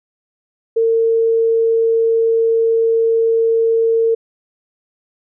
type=tone; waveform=sine; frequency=454.5 Hz; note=A#4; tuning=44 cents flat; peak=-11 dBFS; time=0.76-4.15 s; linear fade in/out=10 ms; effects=none